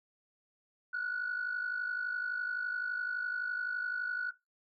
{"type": "tone pair together", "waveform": "sine", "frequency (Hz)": [1428.2, 1480], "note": ["F6", "F#6"], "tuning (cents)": [38, 0], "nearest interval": "minor second", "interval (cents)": 62, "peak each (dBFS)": [-36, -33], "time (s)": [0.93, 4.31], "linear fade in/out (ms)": 10, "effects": ["noise-tail reverb RT60 0.2 s tail -19 dB re dry", "tanh soft clip ceiling -28 dBFS"]}